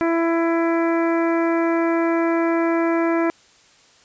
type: harmonic tone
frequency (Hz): 333.2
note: E4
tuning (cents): +19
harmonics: 1 / 2 / 3 / 4 / 5 / 6 / 7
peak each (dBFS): -18 / -24 / -28 / -30 / -32 / -34 / -35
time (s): 0.01-3.3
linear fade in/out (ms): 0
effects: white hiss -53 dBFS RMS until 4.04 s + resampled to 16000 Hz